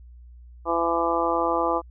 harmonic tone, 168.3 Hz, E3, 36 cents sharp, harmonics 2 / 3 / 4 / 5 / 6 / 7, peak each -28 / -27 / -28 / -28 / -28 / -27 dBFS, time 0.65-1.82 s, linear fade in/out 50 ms, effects added 60 Hz sine -43 dBFS peak until 1.9 s

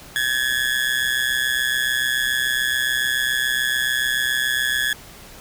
30% pulse tone with amplitude modulation, 1691 Hz, G#6, 31 cents sharp, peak -13 dBFS, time 0.16-4.93 s, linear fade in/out 0 ms, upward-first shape sine, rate 127 Hz, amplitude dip 80%, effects pink hiss -42 dBFS RMS until 5.4 s

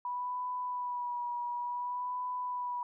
sine tone with vibrato, 980 Hz, B5, 14 cents flat, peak -33 dBFS, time 0.05-2.83 s, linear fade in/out 2 ms, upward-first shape sine, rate 0.56 Hz, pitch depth 28 cents each way, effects none

